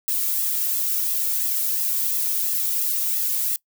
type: noise with flanger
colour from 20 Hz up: violet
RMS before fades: -23 dBFS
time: 0.08-3.56 s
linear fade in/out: 0 ms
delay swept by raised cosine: 1.3 to 2.04 ms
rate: 2.9 Hz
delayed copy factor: -0.75
effects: noise-tail reverb RT60 0.1 s tail -22 dB re dry